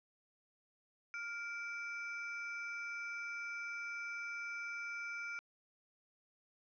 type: ring-modulated tone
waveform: triangle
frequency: 1864.7 Hz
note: A#6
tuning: in tune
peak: -36 dBFS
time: 1.14-5.39 s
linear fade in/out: 0 ms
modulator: 461 Hz
effects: resampled to 16000 Hz